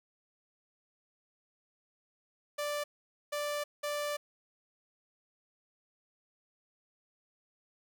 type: tone bursts at uneven times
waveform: sawtooth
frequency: 587.3 Hz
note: D5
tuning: in tune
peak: -29 dBFS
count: 3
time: 2.58-2.84 / 3.32-3.64 / 3.83-4.17 s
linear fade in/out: 10 ms
effects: 11-bit